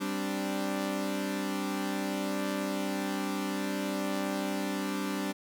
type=chord; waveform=sawtooth; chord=G suspended fourth; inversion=none; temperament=equal; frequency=196 / 261.6 / 293.7 Hz; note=G3 / C4 / D4; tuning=0 / 0 / 0 cents; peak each=-30 / -34 / -30 dBFS; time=0-5.33 s; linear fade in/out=20 ms; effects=none